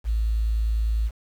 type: tone with quantisation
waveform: sine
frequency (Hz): 55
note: A1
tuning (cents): 0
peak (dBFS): -20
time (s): 0.04-1.11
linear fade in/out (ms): 50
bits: 8
effects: none